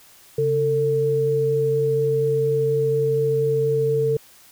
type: tone pair together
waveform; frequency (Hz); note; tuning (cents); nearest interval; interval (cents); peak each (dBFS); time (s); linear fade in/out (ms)
sine; 137.7 / 447.9; C#3 / A4; -11 / +31; octave + minor sixth; 2042; -24 / -18; 0.38-4.17; 5
effects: white hiss -50 dBFS RMS until 4.51 s